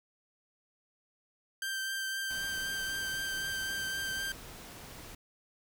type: tone with vibrato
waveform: sawtooth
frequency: 1568 Hz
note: G6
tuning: in tune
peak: -30 dBFS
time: 1.62-4.32 s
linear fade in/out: 2 ms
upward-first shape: triangle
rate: 3.9 Hz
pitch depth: 16 cents each way
type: noise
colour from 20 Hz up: pink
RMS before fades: -48 dBFS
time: 2.3-5.15 s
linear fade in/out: 5 ms
effects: none